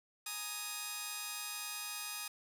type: chord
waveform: 5% pulse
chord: Ab suspended second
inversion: none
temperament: just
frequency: 830.6 / 934.4 / 1245.9 Hz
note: Ab5 / Bb5 / Eb6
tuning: 0 / +4 / +2 cents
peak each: -35 / -37 / -31 dBFS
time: 0.26-2.28 s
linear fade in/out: 5 ms
effects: none